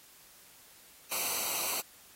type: noise with comb filter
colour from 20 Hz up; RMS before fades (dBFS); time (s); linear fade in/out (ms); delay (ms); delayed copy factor
white; -33; 1.11-1.81; 10; 0.58; -0.8
effects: white hiss -57 dBFS RMS until 2.15 s + AAC 48 kbps